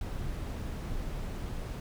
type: noise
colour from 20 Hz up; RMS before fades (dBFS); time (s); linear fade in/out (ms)
brown; -36; 0.01-1.8; 2
effects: none